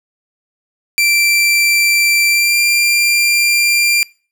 sawtooth tone with pitch glide, 2349 to 2379 Hz, D7 to D7, 0 to +22 cents, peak -7 dBFS, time 0.98-4.03 s, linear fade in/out 0 ms, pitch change +22 cents, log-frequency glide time 2.28-2.58 s, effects noise-tail reverb RT60 0.4 s tail -25 dB re dry

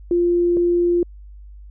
sine tone pair in turn, 348 / 348 Hz, F4 / F4, -6 / -6 cents, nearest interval unison, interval 0 cents, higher neither, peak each -14 dBFS, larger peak neither, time 0.11-0.57 / 0.57-1.03 s, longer neither, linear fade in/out 2 ms, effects added 50 Hz sine -37 dBFS peak until 1.7 s

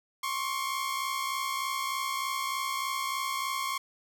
sawtooth tone pair together, 1065 / 1128.3 Hz, C6 / C#6, +30 / +30 cents, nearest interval minor second, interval 100 cents, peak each -28 / -31 dBFS, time 0.23-3.78 s, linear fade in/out 5 ms, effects none

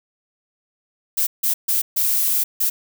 violet noise bursts at uneven times, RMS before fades -19 dBFS, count 5, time 1.17-1.27 / 1.43-1.54 / 1.68-1.82 / 1.96-2.44 / 2.6-2.7 s, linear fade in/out 10 ms, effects none

